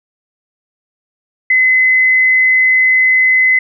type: tone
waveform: sine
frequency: 2035 Hz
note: C7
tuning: 49 cents flat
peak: -7 dBFS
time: 1.5-3.59 s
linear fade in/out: 5 ms
effects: none